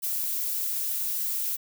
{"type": "noise", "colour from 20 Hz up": "violet", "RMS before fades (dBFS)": -29, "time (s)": [0.02, 1.57], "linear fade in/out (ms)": 20, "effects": []}